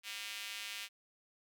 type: tone with high-pass filter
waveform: square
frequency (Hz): 107.2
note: A2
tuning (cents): -45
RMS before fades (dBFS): -44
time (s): 0.03-0.89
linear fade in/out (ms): 50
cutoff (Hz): 2600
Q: 1.8
effects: none